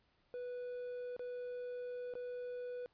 triangle tone with dropouts, 492.8 Hz, B4, 4 cents flat, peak -39 dBFS, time 0.34-2.86 s, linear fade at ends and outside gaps 0 ms, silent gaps 1.165-1.194 / 2.138-2.153 s, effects pink hiss -75 dBFS RMS until 2.93 s + resampled to 11025 Hz

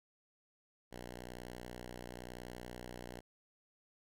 5% pulse tone with vibrato, 61 Hz, B1, 21 cents flat, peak -35 dBFS, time 0.91-3.21 s, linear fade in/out 20 ms, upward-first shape square, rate 11 Hz, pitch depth 23 cents each way, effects none

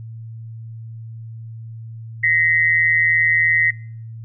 sine tone pair together, 1877 / 2040 Hz, A#6 / C7, +11 / -44 cents, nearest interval minor second, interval 145 cents, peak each -16 dBFS, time 2.23-3.71 s, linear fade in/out 10 ms, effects noise-tail reverb RT60 0.6 s tail -26 dB re dry + added 113 Hz sine -31 dBFS peak until 4.24 s

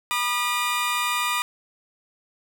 20% pulse tone pair together, 974 / 1214 Hz, B5 / D#6, -24 / -43 cents, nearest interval major third, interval 381 cents, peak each -22 / -19 dBFS, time 0.11-1.42 s, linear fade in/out 0 ms, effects none

